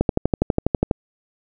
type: click train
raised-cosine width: 2 ms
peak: -3 dBFS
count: 12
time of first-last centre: 0.01-0.912 s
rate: 12.2 Hz
effects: none